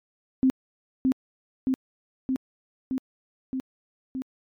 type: tone with echo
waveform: sine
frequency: 261.3 Hz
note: C4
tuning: 2 cents flat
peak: -16 dBFS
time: 0.43-0.5 s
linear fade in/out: 0 ms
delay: 620 ms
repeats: 6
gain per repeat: -2 dB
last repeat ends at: 4.22 s
effects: MP3 96 kbps